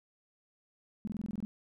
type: tone bursts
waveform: sine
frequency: 210.8 Hz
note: G#3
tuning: 26 cents sharp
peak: -33 dBFS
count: 9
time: 1.05-1.45 s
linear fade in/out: 0 ms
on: 24 ms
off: 23 ms
effects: none